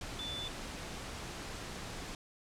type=tone in noise; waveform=sine; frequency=3502 Hz; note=A7; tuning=9 cents flat; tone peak=-39 dBFS; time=0.19-0.48 s; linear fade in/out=2 ms; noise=pink; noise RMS=-43 dBFS; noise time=0.01-2.15 s; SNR=+1 dB; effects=low-pass 8000 Hz 12 dB/octave